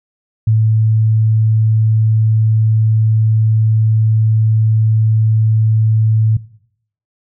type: tone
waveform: sine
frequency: 110 Hz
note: A2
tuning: in tune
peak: -8 dBFS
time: 0.47-6.37 s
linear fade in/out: 5 ms
effects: noise-tail reverb RT60 0.7 s tail -20 dB re dry